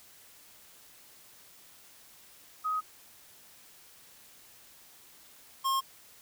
sine / square tone pair in turn, 1259 / 1072.5 Hz, D#6 / C6, +20 / +42 cents, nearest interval minor third, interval 278 cents, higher first, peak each -28 / -27 dBFS, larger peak second, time 2.64-2.81 / 5.64-5.81 s, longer neither, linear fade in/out 20 ms, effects white hiss -56 dBFS RMS until 6.21 s

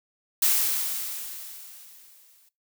blue noise with exponential decay, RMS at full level -20 dBFS, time 0.42-2.49 s, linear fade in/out 5 ms, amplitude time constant 450 ms, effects noise-tail reverb RT60 0.2 s tail -19 dB re dry

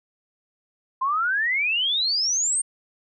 sine exponential sweep, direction up, 1025 to 8870 Hz, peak -20 dBFS, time 1.01-2.62 s, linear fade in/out 10 ms, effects none

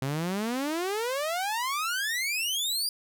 sawtooth exponential sweep, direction up, 129.4 to 4897 Hz, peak -24 dBFS, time 0.02-2.89 s, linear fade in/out 2 ms, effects none

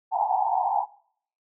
pink band-pass noise, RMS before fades -24 dBFS, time 0.11-0.86 s, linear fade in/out 50 ms, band 730 to 920 Hz, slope 96 dB/octave, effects noise-tail reverb RT60 0.6 s tail -21 dB re dry

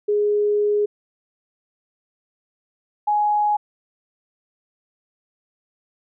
sine tone pair in turn, 415.3 / 835.9 Hz, G#4 / G#5, 0 / +11 cents, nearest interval octave, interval 1211 cents, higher second, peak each -16 dBFS, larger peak neither, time 0.08-0.86 / 3.07-3.57 s, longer first, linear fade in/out 10 ms, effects none

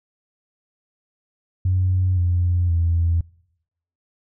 sine tone with pitch steps, 92.3 / 88.18 / 84.25 Hz, F#2 / F2 / E2, -4 / +17 / +38 cents, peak -15 dBFS, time 1.65-3.21 s, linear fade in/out 5 ms, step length 520 ms, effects noise-tail reverb RT60 0.8 s tail -26 dB re dry + tanh soft clip ceiling -11 dBFS

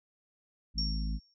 harmonic tone, 53.9 Hz, A1, 35 cents flat, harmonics 1 / 3 / 4 / 5, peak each -31 / -40 / -42 / -48 dBFS, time 0.74-1.2 s, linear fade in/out 50 ms
sine tone with exponential decay, 5510 Hz, F8, 24 cents flat, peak -29 dBFS, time 0.78-1.34 s, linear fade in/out 2 ms, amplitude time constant 120 ms
effects none

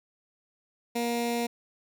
15% pulse tone with notch filter, 236.4 Hz, A#3, 24 cents sharp, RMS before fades -29 dBFS, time 0.95-1.47 s, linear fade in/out 10 ms, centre 1200 Hz, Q 1.9, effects none

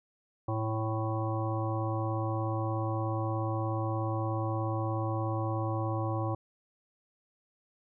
harmonic tone, 110.4 Hz, A2, 6 cents sharp, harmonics 1 / 3 / 5 / 7 / 9 / 10, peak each -31 / -36 / -38 / -39 / -41 / -41 dBFS, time 0.48-6.35 s, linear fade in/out 5 ms, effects none

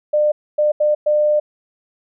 sine tone bursts at uneven times, 600 Hz, D5, 37 cents sharp, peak -12 dBFS, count 4, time 0.13-0.32 / 0.58-0.72 / 0.8-0.95 / 1.06-1.4 s, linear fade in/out 10 ms, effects none

